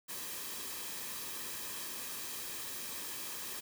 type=noise with comb filter; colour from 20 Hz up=white; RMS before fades=-42 dBFS; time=0.08-3.61 s; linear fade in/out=20 ms; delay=1.4 ms; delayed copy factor=-0.5; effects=none